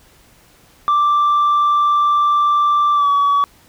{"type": "tone with pitch glide", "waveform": "sine", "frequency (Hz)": [1174.7, 1136.7], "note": ["D6", "C#6"], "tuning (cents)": [0, 43], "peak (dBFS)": -9, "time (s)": [0.88, 3.44], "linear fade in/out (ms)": 0, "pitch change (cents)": -57, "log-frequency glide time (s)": [2.94, 3.09], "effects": ["tanh soft clip ceiling -10 dBFS", "pink hiss -50 dBFS RMS until 3.68 s"]}